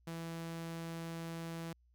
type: tone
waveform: sawtooth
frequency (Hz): 165.7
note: E3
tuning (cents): +9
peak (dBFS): -37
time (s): 0.07-1.73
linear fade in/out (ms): 5
effects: added 60 Hz sine -66 dBFS peak until 1.94 s